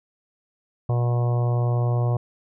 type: harmonic tone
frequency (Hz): 120.7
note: B2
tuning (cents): -39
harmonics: 1 / 3 / 4 / 5 / 6 / 7 / 8 / 9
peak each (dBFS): -19 / -34 / -34 / -34 / -35 / -42 / -41 / -40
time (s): 0.89-2.17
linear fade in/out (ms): 5
effects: none